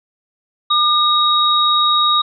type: tone pair together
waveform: sine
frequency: 1206 / 3783 Hz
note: D6 / A#7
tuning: +46 / +25 cents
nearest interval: octave + minor sixth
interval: 1979 cents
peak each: -14 dBFS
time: 0.7-2.22 s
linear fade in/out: 10 ms
effects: none